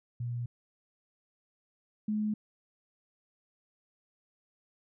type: tone pair in turn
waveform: sine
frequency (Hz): 120.2 / 212.6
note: B2 / G#3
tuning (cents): -46 / +41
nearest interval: minor seventh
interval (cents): 987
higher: second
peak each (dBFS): -32 / -28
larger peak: second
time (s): 0.2-0.46 / 2.08-2.34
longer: neither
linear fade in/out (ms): 5
effects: none